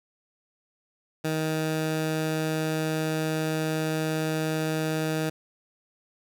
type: tone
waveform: 15% pulse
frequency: 157.4 Hz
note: D#3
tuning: 20 cents sharp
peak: -19 dBFS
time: 1.24-5.3 s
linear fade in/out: 10 ms
effects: none